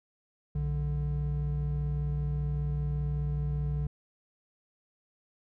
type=tone pair together; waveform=triangle; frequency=61.74 / 146.84 Hz; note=B1 / D3; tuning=0 / 0 cents; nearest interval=octave + minor third; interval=1500 cents; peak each=-30 / -28 dBFS; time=0.55-3.87 s; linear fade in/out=5 ms; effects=none